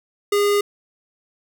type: tone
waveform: square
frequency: 408.5 Hz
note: G#4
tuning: 29 cents flat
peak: -16 dBFS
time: 0.32-0.61 s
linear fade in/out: 5 ms
effects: none